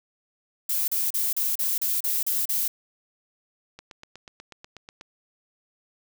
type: noise bursts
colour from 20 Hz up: violet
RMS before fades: -25 dBFS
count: 9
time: 0.69-2.68 s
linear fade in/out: 5 ms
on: 190 ms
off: 35 ms
type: click train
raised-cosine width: 0.2 ms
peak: -25 dBFS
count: 11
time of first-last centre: 3.79-5.011 s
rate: 8.19 Hz
effects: none